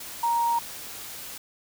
sine tone in noise, 936 Hz, A#5, 7 cents sharp, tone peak -21 dBFS, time 0.23-0.59 s, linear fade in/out 5 ms, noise white, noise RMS -39 dBFS, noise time 0-1.38 s, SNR +15 dB, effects none

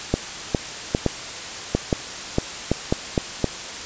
clicks, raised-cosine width 2 ms, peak -4 dBFS, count 11, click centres 0.14 / 0.548 / 0.949 / 1.063 / 1.75 / 1.928 / 2.384 / 2.716 / 2.925 / 3.178 / 3.443 s, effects white hiss -32 dBFS RMS until 3.85 s + resampled to 16000 Hz

